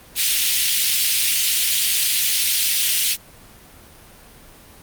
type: high-pass noise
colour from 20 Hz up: pink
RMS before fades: -18 dBFS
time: 0.15-3.17 s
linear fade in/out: 50 ms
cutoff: 2600 Hz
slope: 24 dB/octave
effects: pink hiss -45 dBFS RMS until 4.82 s + Opus 32 kbps